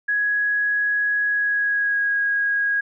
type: tone with pitch glide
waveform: sine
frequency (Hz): 1669 to 1645.1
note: G#6 to G#6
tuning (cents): +8 to -17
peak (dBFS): -18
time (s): 0.08-2.81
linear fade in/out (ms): 10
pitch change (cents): -25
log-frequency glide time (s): 1.27-2.17
effects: none